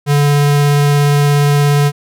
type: tone with vibrato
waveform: square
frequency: 144.5 Hz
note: D3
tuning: 28 cents flat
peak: -9 dBFS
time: 0.06-1.92 s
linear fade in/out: 50 ms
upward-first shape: triangle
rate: 17 Hz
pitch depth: 8 cents each way
effects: none